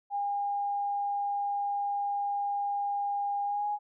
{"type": "tone with pitch glide", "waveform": "sine", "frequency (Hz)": [810, 828.9], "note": ["G#5", "G#5"], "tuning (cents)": [-43, -4], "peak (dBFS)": -28, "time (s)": [0.1, 3.79], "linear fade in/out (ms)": 50, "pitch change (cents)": 39, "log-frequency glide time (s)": [3.45, 3.67], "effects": []}